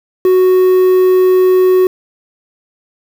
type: tone with quantisation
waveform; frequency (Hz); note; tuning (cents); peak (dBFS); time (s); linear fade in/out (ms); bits
triangle; 370; F#4; 0; -4; 0.25-1.87; 2; 5
effects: none